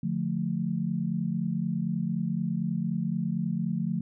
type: chord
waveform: sine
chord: D minor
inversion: none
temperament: just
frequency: 146.83 / 176.2 / 220.2 Hz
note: D3 / F3 / A3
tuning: 0 / +16 / +2 cents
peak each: -33 / -29 / -31 dBFS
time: 0.03-4.01 s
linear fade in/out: 5 ms
effects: none